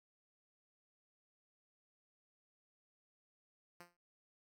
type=tone with exponential decay; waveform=5% pulse; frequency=174.61 Hz; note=F3; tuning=in tune; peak=-39 dBFS; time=3.8-3.97 s; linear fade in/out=5 ms; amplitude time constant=35 ms; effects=none